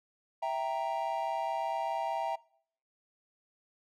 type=chord; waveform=triangle; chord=E diminished; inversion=none; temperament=equal; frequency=659.3 / 784 / 932.3 Hz; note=E5 / G5 / Bb5; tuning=0 / 0 / 0 cents; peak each=-33 dBFS; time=0.42-2.36 s; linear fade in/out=10 ms; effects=noise-tail reverb RT60 0.6 s tail -23 dB re dry